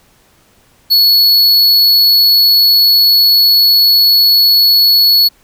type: tone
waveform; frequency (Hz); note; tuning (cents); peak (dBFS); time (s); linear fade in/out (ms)
square; 4392; C#8; -17; -6; 0.9-5.29; 20
effects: pink hiss -50 dBFS RMS until 5.43 s